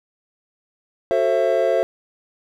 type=chord; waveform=triangle; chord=F# half-diminished seventh; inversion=none; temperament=just; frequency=370 / 444 / 532.8 / 666 Hz; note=F#4 / A4 / C5 / E5; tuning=0 / +16 / +31 / +18 cents; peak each=-23 / -21 / -18 / -18 dBFS; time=1.11-1.83 s; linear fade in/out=0 ms; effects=none